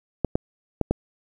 clicks, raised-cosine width 2 ms, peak -7 dBFS, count 4, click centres 0.247 / 0.355 / 0.813 / 0.91 s, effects 8-bit

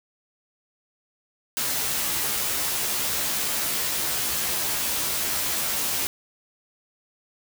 white noise with comb filter, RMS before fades -26 dBFS, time 1.57-6.07 s, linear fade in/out 0 ms, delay 14 ms, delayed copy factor +0.9, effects none

